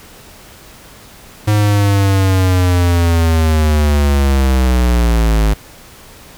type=linear sweep; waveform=square; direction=down; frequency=106 to 51.91 Hz; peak=-10 dBFS; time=1.47-5.54 s; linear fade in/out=10 ms; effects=pink hiss -39 dBFS RMS until 6.37 s